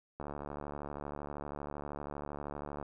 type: click train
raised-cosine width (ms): 1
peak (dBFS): -27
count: 192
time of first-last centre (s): 0.2-2.827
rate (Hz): 72.7
effects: none